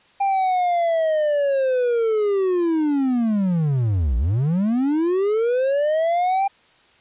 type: linear two-way sweep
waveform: triangle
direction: down then up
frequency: 798 to 55 to 798 Hz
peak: -15 dBFS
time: 0.2-6.48 s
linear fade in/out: 10 ms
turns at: 4.17 s
effects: white hiss -55 dBFS RMS until 7 s + resampled to 8000 Hz